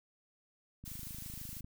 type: click train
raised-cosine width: 5 ms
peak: -36 dBFS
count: 22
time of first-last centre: 0.84-1.645 s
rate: 26.1 Hz
type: noise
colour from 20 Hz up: blue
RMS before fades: -47 dBFS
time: 0.85-1.61 s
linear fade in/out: 10 ms
effects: none